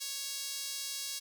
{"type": "tone with high-pass filter", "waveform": "sawtooth", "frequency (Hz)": 554.4, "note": "C#5", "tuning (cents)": 0, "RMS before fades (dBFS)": -39, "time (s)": [0, 1.2], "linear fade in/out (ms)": 20, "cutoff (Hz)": 4800, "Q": 1.3, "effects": []}